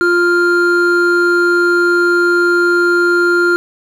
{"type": "tone pair together", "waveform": "triangle", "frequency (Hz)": [349.4, 1398.7], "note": ["F4", "F6"], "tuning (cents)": [1, 2], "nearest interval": "2 octaves", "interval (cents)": 2401, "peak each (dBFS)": -10, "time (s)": [0.01, 3.56], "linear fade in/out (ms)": 0, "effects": []}